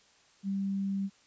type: tone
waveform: sine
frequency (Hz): 196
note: G3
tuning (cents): 0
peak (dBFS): -29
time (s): 0.43-1.1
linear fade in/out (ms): 50
effects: white hiss -63 dBFS RMS until 1.26 s + resampled to 16000 Hz